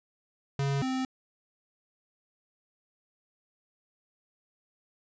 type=tone pair in turn; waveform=square; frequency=139 / 260.2 Hz; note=C#3 / C4; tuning=+5 / -9 cents; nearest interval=major seventh; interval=1086 cents; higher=second; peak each=-27 / -29 dBFS; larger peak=first; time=0.59-0.82 / 0.82-1.05 s; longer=neither; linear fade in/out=2 ms; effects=resampled to 16000 Hz